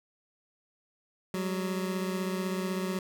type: beating tone pair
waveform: 25% pulse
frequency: 185.8 / 201.8 Hz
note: F#3 / G#3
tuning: +7 / -49 cents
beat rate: 16 Hz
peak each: -27 / -34 dBFS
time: 1.34-2.99 s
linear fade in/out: 2 ms
effects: none